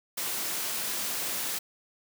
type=high-pass noise; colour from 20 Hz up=white; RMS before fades=-32 dBFS; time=0.17-1.59 s; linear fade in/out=10 ms; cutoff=160 Hz; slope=12 dB/octave; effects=none